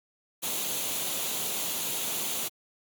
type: noise with comb filter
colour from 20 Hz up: white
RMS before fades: -31 dBFS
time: 0.42-2.49 s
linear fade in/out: 20 ms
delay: 0.29 ms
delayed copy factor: +0.5
effects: high-pass 150 Hz 12 dB/octave + Opus 48 kbps